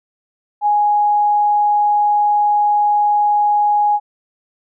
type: tone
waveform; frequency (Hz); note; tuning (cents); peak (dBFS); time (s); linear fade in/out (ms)
sine; 830.6; G#5; 0; -11; 0.61-4; 50
effects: none